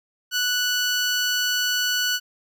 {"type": "tone", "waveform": "15% pulse", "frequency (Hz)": 1480, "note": "F#6", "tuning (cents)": 0, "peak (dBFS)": -14, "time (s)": [0.31, 2.2], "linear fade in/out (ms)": 50, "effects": []}